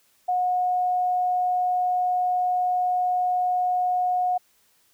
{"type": "tone", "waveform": "sine", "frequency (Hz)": 726, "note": "F#5", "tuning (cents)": -33, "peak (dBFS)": -20, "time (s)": [0.28, 4.38], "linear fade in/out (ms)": 10, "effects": ["white hiss -63 dBFS RMS until 4.93 s"]}